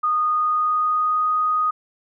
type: tone with pitch glide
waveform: sine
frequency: 1232 to 1244.9 Hz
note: D#6 to D#6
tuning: -17 to +1 cents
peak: -17 dBFS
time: 0.03-1.71 s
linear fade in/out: 10 ms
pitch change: +18 cents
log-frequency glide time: 0.3-1.3 s
effects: none